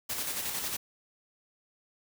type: noise with tremolo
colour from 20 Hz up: white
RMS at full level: -33 dBFS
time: 0.09-0.77 s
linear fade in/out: 10 ms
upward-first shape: square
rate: 11 Hz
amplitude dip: 35%
effects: none